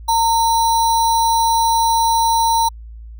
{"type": "tone with sample-and-hold", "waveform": "sine", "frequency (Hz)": 914, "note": "A#5", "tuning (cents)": -34, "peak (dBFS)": -12, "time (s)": [0.08, 2.69], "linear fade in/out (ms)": 10, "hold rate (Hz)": 4900, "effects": ["added 56 Hz sine -32 dBFS peak until 3.19 s"]}